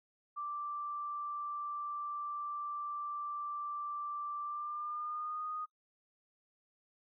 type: tone with pitch glide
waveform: sine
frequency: 1174 to 1238.1 Hz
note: D6 to D#6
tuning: -1 to -9 cents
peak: -37 dBFS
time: 0.36-5.66 s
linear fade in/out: 20 ms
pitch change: +92 cents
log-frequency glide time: 4.42-5.47 s
effects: noise-tail reverb RT60 0.1 s tail -21 dB re dry